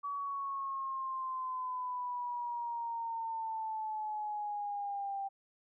sine exponential sweep, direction down, 1140 to 784 Hz, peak -35 dBFS, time 0.03-5.29 s, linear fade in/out 20 ms, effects none

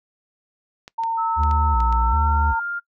clicks, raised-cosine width 0.2 ms, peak -21 dBFS, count 6, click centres 0.879 / 1.036 / 1.435 / 1.512 / 1.804 / 1.926 s
sine tone, 910 Hz, A#5, 42 cents flat, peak -20 dBFS, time 0.98-2.6 s, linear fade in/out 10 ms
sine tone with pitch glide, 1300 to 1401.4 Hz, E6 to F6, -24 to +6 cents, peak -24 dBFS, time 1.17-2.8 s, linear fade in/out 20 ms, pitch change +130 cents, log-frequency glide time 1.87-2.56 s
triangle tone with vibrato, 66.6 Hz, C2, 31 cents sharp, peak -16 dBFS, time 1.36-2.55 s, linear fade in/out 50 ms, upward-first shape square, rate 1.3 Hz, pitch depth 200 cents each way
effects noise-tail reverb RT60 0.1 s tail -22 dB re dry

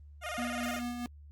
15% pulse tone with vibrato, 660 Hz, E5, 2 cents sharp, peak -29 dBFS, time 0.21-0.82 s, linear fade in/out 50 ms, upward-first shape square, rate 19 Hz, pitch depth 120 cents each way
square tone with tremolo, 241.7 Hz, B3, 37 cents flat, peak -34 dBFS, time 0.38-1.06 s, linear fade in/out 0 ms, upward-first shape sine, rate 4.7 Hz, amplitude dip 40%
effects added 73 Hz sine -49 dBFS peak until 1.31 s + Opus 32 kbps

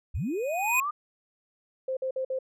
sine linear sweep, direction up, 43.65 to 1235 Hz, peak -27 dBFS, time 0.14-0.91 s, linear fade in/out 10 ms
square tone with exponential growth, 2489 Hz, D#7, in tune, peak -21 dBFS, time 0.15-0.8 s, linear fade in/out 2 ms, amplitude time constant 140 ms
sine tone bursts, 523 Hz, C5, 1 cent flat, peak -27 dBFS, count 4, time 1.88-2.389 s, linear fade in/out 5 ms, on 89 ms, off 51 ms
effects none

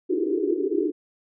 white band-pass noise, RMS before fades -24 dBFS, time 0.09-0.92 s, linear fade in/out 20 ms, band 300 to 420 Hz, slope 96 dB/octave, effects none

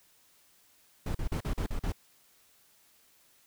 brown noise bursts, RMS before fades -31 dBFS, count 7, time 1.06-1.922 s, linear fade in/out 5 ms, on 88 ms, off 41 ms, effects white hiss -64 dBFS RMS until 3.46 s

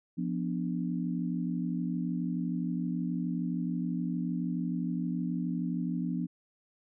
sine chord, B diminished, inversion second, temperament equal, 174.61 / 246.9 / 293.7 Hz, F3 / B3 / D4, 0 / 0 / 0 cents, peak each -32 / -34 / -37 dBFS, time 0.17-6.27 s, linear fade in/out 20 ms, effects none

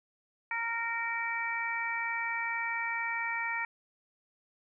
harmonic tone, 462.2 Hz, A#4, 15 cents flat, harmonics 2 / 3 / 4 / 5, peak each -37 / -40 / -35 / -35 dBFS, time 0.51-3.65 s, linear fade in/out 2 ms, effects none

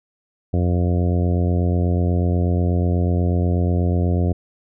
harmonic tone, 88.2 Hz, F2, 18 cents sharp, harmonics 1 / 2 / 3 / 4 / 5 / 6 / 7 / 8, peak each -17 / -23 / -27 / -29 / -31 / -33 / -34 / -35 dBFS, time 0.53-4.33 s, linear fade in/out 10 ms, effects none

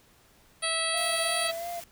harmonic tone, 653 Hz, E5, 17 cents flat, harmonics 1 / 2 / 3 / 4 / 5 / 6 / 7, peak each -35 / -35 / -35 / -35 / -35 / -35 / -35 dBFS, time 0.62-1.52 s, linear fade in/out 20 ms
sine tone, 9420 Hz, D9, 4 cents sharp, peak -32 dBFS, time 0.62-1.48 s, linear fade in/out 10 ms
triangle tone with vibrato, 681 Hz, F5, 44 cents flat, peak -31 dBFS, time 0.93-1.81 s, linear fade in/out 20 ms, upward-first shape sine, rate 2.9 Hz, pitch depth 39 cents each way
white noise, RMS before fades -44 dBFS, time 0.97-1.84 s, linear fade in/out 2 ms
effects pink hiss -60 dBFS RMS until 1.91 s

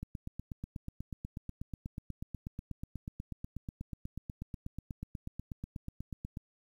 click train, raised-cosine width 5 ms, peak -27 dBFS, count 53, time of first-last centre 0.03-6.371 s, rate 8.2 Hz, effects 10-bit

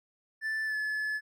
triangle tone with pitch glide, 1760 to 1720.8 Hz, A6 to A6, 0 to -39 cents, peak -28 dBFS, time 0.41-1.21 s, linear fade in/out 50 ms, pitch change -39 cents, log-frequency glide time 0.65-0.76 s, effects none

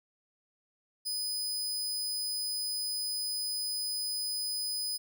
sawtooth tone, 5000 Hz, D#8, 8 cents sharp, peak -29 dBFS, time 1.05-4.98 s, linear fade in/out 20 ms, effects none

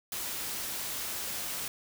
white noise, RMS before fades -36 dBFS, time 0.12-1.68 s, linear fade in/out 2 ms, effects none

